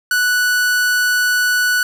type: tone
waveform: 45% pulse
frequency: 1480 Hz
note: F#6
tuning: in tune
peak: -13 dBFS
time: 0.11-1.83 s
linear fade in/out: 2 ms
effects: none